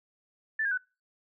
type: tone with pitch steps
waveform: sine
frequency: 1760 / 1623.3 / 1497.2 Hz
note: A6 / G#6 / F#6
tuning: 0 / -40 / +20 cents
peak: -26 dBFS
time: 0.59-0.776 s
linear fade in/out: 5 ms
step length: 62 ms
effects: noise-tail reverb RT60 0.3 s tail -26 dB re dry